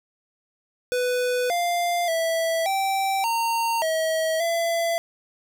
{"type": "tone with pitch steps", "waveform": "square", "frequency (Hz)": [496.5, 697, 657, 777, 920, 641, 673], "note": ["B4", "F5", "E5", "G5", "A#5", "E5", "E5"], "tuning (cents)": [9, -4, -6, -16, -23, -49, 36], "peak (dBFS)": -22, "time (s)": [0.92, 4.98], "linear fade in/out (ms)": 0, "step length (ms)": 580, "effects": []}